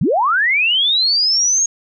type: linear sweep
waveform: sine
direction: up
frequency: 110 to 6630 Hz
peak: -12 dBFS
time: 0.01-1.66 s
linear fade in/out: 5 ms
effects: none